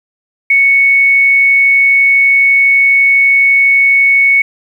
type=tone; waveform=sine; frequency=2217 Hz; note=C#7; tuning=in tune; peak=-5 dBFS; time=0.5-4.42 s; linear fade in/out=5 ms; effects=7-bit